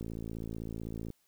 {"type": "click train", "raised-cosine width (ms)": 3, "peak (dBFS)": -27, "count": 62, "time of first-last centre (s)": [0.01, 1.103], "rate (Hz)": 55.8, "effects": ["white hiss -72 dBFS RMS until 1.27 s"]}